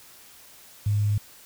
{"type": "tone with quantisation", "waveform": "sine", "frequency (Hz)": 103.83, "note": "G#2", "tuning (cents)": 0, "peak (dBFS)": -20, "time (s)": [0.86, 1.18], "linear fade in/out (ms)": 5, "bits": 8, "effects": ["white hiss -50 dBFS RMS until 1.45 s"]}